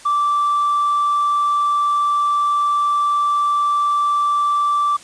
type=tone with hard clipping; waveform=triangle; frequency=1168 Hz; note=D6; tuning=10 cents flat; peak=-14 dBFS; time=0.05-4.97 s; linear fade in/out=10 ms; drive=2 dB; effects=white hiss -42 dBFS RMS until 5.03 s + resampled to 22050 Hz